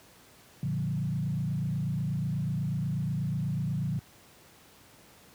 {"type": "tone with frequency modulation", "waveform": "sine", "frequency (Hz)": 146.5, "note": "D3", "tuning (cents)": -4, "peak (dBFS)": -27, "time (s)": [0.63, 3.99], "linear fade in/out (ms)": 0, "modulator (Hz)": 28.2, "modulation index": 1.3, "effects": ["pink hiss -56 dBFS RMS until 5.34 s", "high-pass 80 Hz 12 dB/octave"]}